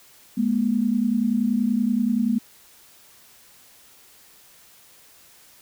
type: tone pair together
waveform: sine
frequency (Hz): 210 / 240.5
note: G#3 / B3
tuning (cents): +19 / -46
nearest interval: major second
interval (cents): 235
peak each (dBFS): -22 / -21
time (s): 0.37-2.39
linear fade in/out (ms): 10
effects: white hiss -52 dBFS RMS until 5.61 s